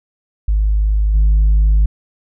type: tone with level steps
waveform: sine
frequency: 51.91 Hz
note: G#1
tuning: in tune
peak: -10 / -6 dBFS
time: 0.48-1.86 s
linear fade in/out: 5 ms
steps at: 1.14 s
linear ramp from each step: 10 ms
effects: tanh soft clip ceiling -7 dBFS